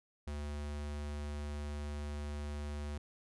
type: tone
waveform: square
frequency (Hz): 73.42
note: D2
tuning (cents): 0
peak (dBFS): -39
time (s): 0.27-2.98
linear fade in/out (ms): 5
effects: resampled to 24000 Hz